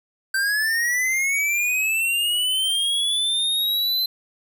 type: linear sweep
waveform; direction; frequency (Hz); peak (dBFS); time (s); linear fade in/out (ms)
square; up; 1549 to 4081; -20; 0.34-4.06; 5
effects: none